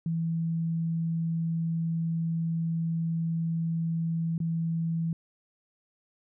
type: tone with dropouts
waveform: sine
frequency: 164.81 Hz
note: E3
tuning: in tune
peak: -26 dBFS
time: 0.06-5.13 s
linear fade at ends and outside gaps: 2 ms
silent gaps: 4.38-4.402 s
effects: none

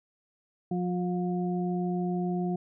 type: harmonic tone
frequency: 178.6 Hz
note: F3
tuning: 39 cents sharp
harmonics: 1 / 2 / 4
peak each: -28 / -33 / -37 dBFS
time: 0.71-2.56 s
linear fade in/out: 5 ms
effects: none

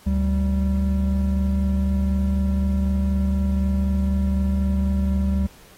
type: tone pair together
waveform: triangle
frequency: 72.67 / 194 Hz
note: D2 / G3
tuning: -18 / -18 cents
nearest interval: octave + perfect fourth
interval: 1700 cents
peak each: -18 / -20 dBFS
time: 0.06-5.47 s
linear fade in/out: 10 ms
effects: pink hiss -50 dBFS RMS until 5.77 s + AAC 48 kbps

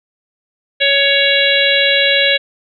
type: harmonic tone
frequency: 558 Hz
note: C#5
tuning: 11 cents sharp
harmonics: 1 / 3 / 4 / 5 / 6 / 7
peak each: -17 / -17 / -17 / -17 / -17 / -17 dBFS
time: 0.8-2.38 s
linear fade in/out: 20 ms
effects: none

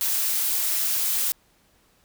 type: noise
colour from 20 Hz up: blue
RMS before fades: -24 dBFS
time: 0.01-1.32 s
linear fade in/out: 0 ms
effects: pink hiss -62 dBFS RMS until 2.04 s

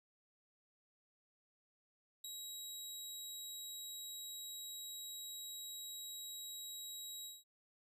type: tone with ADSR envelope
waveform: 20% pulse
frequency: 3845 Hz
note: B7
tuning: 47 cents flat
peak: -36 dBFS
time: 2.24-7.44 s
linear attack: 7 ms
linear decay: 4 ms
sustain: -4 dB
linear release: 190 ms
effects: none

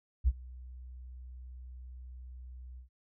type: tone with ADSR envelope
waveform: sine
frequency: 62.6 Hz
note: B1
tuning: 24 cents sharp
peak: -20 dBFS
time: 0.24-2.89 s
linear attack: 36 ms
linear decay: 42 ms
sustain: -24 dB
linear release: 110 ms
effects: none

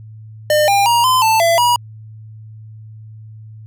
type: tone with pitch steps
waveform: square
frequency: 604 / 801 / 945 / 1024 / 886 / 673 / 965 Hz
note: D5 / G5 / A#5 / C6 / A5 / E5 / B5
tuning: +48 / +37 / +23 / -38 / +12 / +36 / -40 cents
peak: -11 dBFS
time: 0.5-1.76 s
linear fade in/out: 2 ms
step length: 180 ms
effects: added 109 Hz sine -33 dBFS peak until 3.66 s

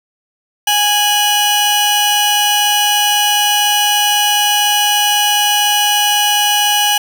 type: tone pair together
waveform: sawtooth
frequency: 827 / 2949 Hz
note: G#5 / F#7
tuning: -8 / -6 cents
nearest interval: octave + minor seventh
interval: 2202 cents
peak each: -10 dBFS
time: 0.67-6.98 s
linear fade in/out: 5 ms
effects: none

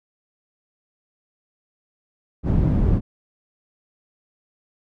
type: low-pass noise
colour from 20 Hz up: white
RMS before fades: -18 dBFS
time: 2.43-3.01 s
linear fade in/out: 50 ms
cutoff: 150 Hz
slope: 12 dB/octave
effects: none

